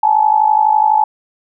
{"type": "tone with amplitude modulation", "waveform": "sine", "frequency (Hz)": 860, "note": "A5", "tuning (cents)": -40, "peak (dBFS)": -5, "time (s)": [0.03, 1.04], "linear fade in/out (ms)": 5, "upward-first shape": "sine", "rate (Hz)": 52, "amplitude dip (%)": 80, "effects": []}